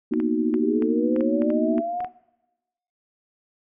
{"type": "chord", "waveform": "sine", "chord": "B major seventh", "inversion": "third", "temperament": "equal", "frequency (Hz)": [233.1, 246.9, 311.1, 370], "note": ["A#3", "B3", "D#4", "F#4"], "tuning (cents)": [0, 0, 0, 0], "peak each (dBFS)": [-25, -27, -24, -27], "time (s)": [0.11, 1.81], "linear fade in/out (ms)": 10}
{"type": "clicks", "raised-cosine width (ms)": 0.5, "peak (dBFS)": -22, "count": 11, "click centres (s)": [0.137, 0.201, 0.541, 0.823, 1.163, 1.208, 1.42, 1.503, 1.781, 2.005, 2.046]}
{"type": "linear sweep", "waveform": "sine", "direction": "up", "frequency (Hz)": [349.2, 740], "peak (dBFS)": -25, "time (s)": [0.48, 2.09], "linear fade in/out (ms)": 50}
{"effects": ["noise-tail reverb RT60 1.0 s tail -20 dB re dry"]}